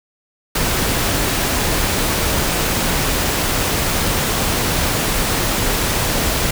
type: noise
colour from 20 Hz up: pink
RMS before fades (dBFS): -18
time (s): 0.55-6.51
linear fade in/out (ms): 5
effects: none

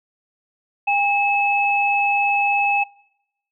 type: tone pair together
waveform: sine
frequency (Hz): 808.9 / 2592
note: G#5 / E7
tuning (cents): -46 / -30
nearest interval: octave + minor sixth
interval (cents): 2016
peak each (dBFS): -18 / -19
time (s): 0.87-2.84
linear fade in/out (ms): 10
effects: noise-tail reverb RT60 0.9 s tail -25 dB re dry

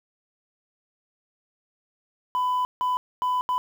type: tone bursts at uneven times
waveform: sine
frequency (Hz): 1000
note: B5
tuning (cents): +21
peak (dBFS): -19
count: 4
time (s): 2.35-2.65 / 2.81-2.97 / 3.22-3.41 / 3.49-3.58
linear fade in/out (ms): 0
effects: tanh soft clip ceiling -20 dBFS + 8-bit

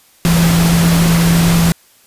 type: tone in noise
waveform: sine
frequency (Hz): 168.3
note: E3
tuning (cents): +36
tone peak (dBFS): -9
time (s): 0.25-1.72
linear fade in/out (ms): 0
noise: pink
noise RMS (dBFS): -17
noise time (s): 0.25-1.72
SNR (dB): +5
effects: white hiss -49 dBFS RMS until 2.06 s + resampled to 32000 Hz

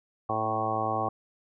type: harmonic tone with a mistuned harmonic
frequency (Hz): 110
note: A2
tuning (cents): 0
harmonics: 1 / 2 / 3 / 4 / 5 / 6 / 7 / 8 / 9 / 10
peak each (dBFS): -37 / -40 / -38 / -38 / -36 / -36 / -30 / -40 / -39 / -32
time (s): 0.29-1.09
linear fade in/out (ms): 5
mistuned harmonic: 2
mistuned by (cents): +15
effects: none

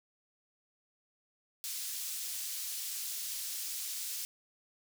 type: high-pass noise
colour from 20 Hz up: pink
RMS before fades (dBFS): -39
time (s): 1.64-4.25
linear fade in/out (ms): 0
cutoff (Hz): 5100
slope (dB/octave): 12
effects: none

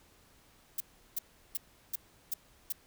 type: noise bursts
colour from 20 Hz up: violet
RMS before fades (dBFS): -33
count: 6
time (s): 0.78-2.724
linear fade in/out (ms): 5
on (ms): 24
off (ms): 360
effects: pink hiss -63 dBFS RMS until 2.86 s

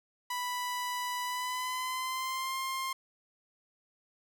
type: tone with pitch glide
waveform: sawtooth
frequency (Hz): 988 to 1058.9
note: B5 to C6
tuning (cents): 0 to +20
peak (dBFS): -29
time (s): 0.3-2.93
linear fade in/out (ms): 5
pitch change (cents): +120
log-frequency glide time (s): 1.23-2.57
effects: none

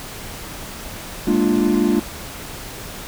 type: chord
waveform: triangle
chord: Bb dominant seventh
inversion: third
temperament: equal with one note detuned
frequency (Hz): 207.7 / 233.1 / 296.2 / 349.2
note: Ab3 / Bb3 / D4 / F4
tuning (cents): 0 / 0 / +15 / 0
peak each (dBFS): -18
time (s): 1.27-2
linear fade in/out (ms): 5
effects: pink hiss -33 dBFS RMS until 3.07 s

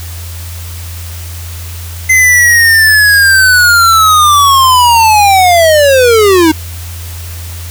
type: linear sweep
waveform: square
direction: down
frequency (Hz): 2064 to 304.7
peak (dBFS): -4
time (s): 2.09-6.52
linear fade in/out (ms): 10
effects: added 85 Hz sine -21 dBFS peak until 7.7 s + white hiss -29 dBFS RMS until 7.7 s

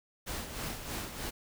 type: noise with tremolo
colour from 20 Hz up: pink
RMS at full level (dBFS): -37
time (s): 0.26-1.31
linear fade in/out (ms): 20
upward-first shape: sine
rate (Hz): 3.2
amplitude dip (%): 55
effects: none

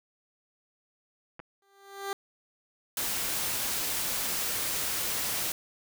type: clicks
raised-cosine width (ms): 0.5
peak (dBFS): -28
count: 2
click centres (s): 1.394 / 1.4
type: tone with exponential growth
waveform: 15% pulse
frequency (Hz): 395.3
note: G4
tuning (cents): +15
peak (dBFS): -23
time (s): 1.62-2.13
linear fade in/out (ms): 2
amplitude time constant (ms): 110
type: noise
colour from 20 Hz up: white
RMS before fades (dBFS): -31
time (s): 2.97-5.52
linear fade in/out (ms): 2
effects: none

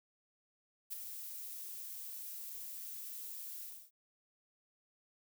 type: noise with ADSR envelope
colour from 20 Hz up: violet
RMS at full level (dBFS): -39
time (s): 0.9-3.91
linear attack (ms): 26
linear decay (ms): 17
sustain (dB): -7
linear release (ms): 280
effects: none

